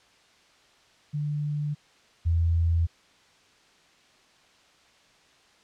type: tone pair in turn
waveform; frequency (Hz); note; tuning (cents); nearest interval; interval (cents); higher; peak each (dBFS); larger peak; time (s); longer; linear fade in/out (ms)
sine; 147.9 / 83.56; D3 / E2; +13 / +24; minor seventh; 989; first; -26 / -20; second; 1.13-1.75 / 2.25-2.87; neither; 20
effects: white hiss -59 dBFS RMS until 5.63 s + low-pass 5000 Hz 12 dB/octave